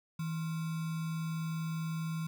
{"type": "tone with sample-and-hold", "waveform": "sine", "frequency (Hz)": 162.2, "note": "E3", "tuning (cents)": -28, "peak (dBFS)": -33, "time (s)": [0.19, 2.27], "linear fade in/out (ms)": 5, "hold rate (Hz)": 1225, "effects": []}